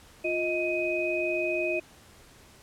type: tone cluster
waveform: sine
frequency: 350.8 / 628 / 2507 Hz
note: F4 / D#5 / D#7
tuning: +8 / +16 / +12 cents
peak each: -30 dBFS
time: 0.24-1.8 s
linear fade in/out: 10 ms
effects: pink hiss -54 dBFS RMS until 2.62 s + low-pass 12000 Hz 12 dB/octave